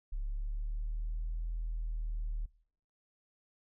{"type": "exponential two-way sweep", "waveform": "sine", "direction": "up then down", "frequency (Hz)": [34.76, 41.2, 37.71], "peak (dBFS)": -32, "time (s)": [0.12, 2.46], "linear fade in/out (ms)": 10, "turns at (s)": 1.47, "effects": ["noise-tail reverb RT60 0.7 s tail -24 dB re dry", "tanh soft clip ceiling -30 dBFS"]}